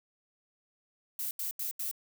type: noise bursts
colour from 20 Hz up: violet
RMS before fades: -35 dBFS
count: 4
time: 1.19-1.913 s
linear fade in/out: 2 ms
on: 120 ms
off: 81 ms
effects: none